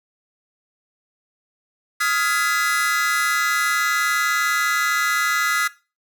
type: chord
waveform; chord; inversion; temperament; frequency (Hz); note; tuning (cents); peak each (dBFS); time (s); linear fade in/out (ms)
45% pulse; F half-diminished seventh; third; just; 1257.2 / 1396.9 / 1676.3 / 2012; Eb6 / F6 / Ab6 / Cb7; +18 / 0 / +16 / +32; -24; 2-5.68; 10
effects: noise-tail reverb RT60 0.3 s tail -18 dB re dry